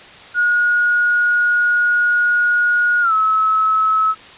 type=tone with pitch glide; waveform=sine; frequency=1444 to 1293.9 Hz; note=F#6 to E6; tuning=-43 to -33 cents; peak=-12 dBFS; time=0.34-4.15 s; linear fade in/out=50 ms; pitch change=-190 cents; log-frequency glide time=3.01-3.13 s; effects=white hiss -39 dBFS RMS until 4.37 s + resampled to 8000 Hz